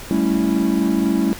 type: chord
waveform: triangle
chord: A dominant seventh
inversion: third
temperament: equal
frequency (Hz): 196 / 220 / 277.2 / 329.6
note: G3 / A3 / C#4 / E4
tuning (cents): 0 / 0 / 0 / 0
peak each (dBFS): -19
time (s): 0.11-1.33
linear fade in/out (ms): 0
effects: pink hiss -35 dBFS RMS until 1.39 s